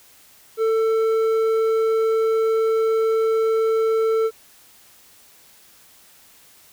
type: tone with hard clipping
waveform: sine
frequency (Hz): 445.5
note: A4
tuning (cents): +22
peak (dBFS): -18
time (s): 0.57-4.31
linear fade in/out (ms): 50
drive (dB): 6
effects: white hiss -51 dBFS RMS until 6.72 s